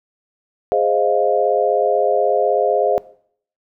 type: chord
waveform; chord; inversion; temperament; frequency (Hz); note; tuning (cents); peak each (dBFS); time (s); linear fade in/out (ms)
sine; F minor seventh; first; equal; 415.3 / 523.3 / 622.3 / 698.5; Ab4 / C5 / Eb5 / F5; 0 / 0 / 0 / 0; -19; 0.72-2.98; 0
effects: noise-tail reverb RT60 0.6 s tail -20 dB re dry